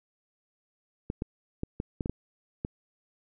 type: clicks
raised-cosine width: 3 ms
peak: -18 dBFS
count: 8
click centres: 1.101 / 1.221 / 1.634 / 1.801 / 2.008 / 2.059 / 2.096 / 2.649 s
effects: none